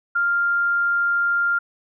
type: tone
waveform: sine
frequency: 1396.9 Hz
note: F6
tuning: in tune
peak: -17 dBFS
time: 0.15-1.59 s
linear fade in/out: 10 ms
effects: none